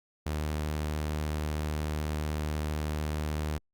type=tone; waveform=sawtooth; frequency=76.1 Hz; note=D#2; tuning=38 cents flat; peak=-26 dBFS; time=0.26-3.58 s; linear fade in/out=5 ms; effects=Opus 48 kbps